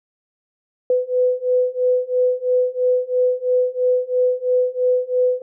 sine beating tone pair, 500 / 503 Hz, B4 / B4, +21 / +32 cents, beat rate 3 Hz, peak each -19 / -18 dBFS, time 0.9-5.42 s, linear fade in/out 2 ms, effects none

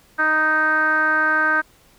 10% pulse tone with low-pass filter, 311.1 Hz, D#4, in tune, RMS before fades -18 dBFS, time 0.18-1.62 s, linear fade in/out 20 ms, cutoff 1500 Hz, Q 9, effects pink hiss -54 dBFS RMS until 1.98 s

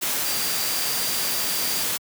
sine tone in noise, 4729 Hz, D8, 11 cents sharp, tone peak -31 dBFS, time 0.24-1.85 s, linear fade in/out 20 ms, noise white, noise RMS -25 dBFS, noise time 0.01-1.98 s, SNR -9 dB, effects high-pass 100 Hz 12 dB/octave

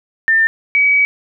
sine tone pair in turn, 1797 / 2273 Hz, A6 / C#7, +36 / +43 cents, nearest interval major third, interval 407 cents, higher second, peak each -9 dBFS, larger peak neither, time 0.28-0.47 / 0.75-1.05 s, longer second, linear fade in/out 0 ms, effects none

